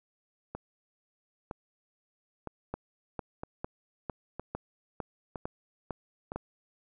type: two click trains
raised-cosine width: 1 ms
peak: -20 / -23 dBFS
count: 9 / 7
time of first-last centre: 2.74-6.36 / 0.55-6.319 s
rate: 2.21 / 1.04 Hz
effects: none